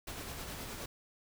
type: noise with tremolo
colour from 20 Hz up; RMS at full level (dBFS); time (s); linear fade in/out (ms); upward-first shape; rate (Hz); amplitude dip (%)
pink; -42; 0.07-0.86; 5; sine; 9.6; 30
effects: none